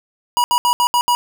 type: tone bursts at uneven times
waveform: square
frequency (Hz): 968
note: B5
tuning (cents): -35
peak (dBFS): -13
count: 6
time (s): 0.37-0.44 / 0.51-0.58 / 0.65-0.73 / 0.8-0.87 / 0.94-1.01 / 1.08-1.15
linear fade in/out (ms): 0
effects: none